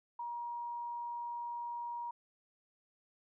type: tone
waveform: sine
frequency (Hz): 950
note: A#5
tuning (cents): +33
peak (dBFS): -38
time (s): 0.19-2.11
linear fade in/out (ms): 5
effects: none